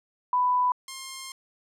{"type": "tone pair in turn", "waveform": ["sine", "5% pulse"], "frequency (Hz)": [994, 1062], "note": ["B5", "C6"], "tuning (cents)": [11, 25], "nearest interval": "minor second", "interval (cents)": 114, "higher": "second", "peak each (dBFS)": [-20, -24], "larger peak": "first", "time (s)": [[0.33, 0.72], [0.88, 1.32]], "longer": "second", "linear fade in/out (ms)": 2, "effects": ["low-pass 10000 Hz 12 dB/octave"]}